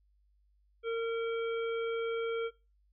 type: harmonic tone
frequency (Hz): 458.3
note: A#4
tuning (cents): -29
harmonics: 1 / 3 / 5 / 7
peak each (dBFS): -31 / -41 / -45 / -48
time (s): 0.83-2.51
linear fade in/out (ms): 50
effects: noise-tail reverb RT60 0.3 s tail -22 dB re dry + added 50 Hz sine -66 dBFS peak until 2.92 s